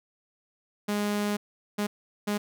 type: tone bursts at uneven times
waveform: sawtooth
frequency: 206.7 Hz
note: G#3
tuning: 8 cents flat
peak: -22 dBFS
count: 3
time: 0.88-1.37 / 1.78-1.87 / 2.27-2.38 s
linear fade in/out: 10 ms
effects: none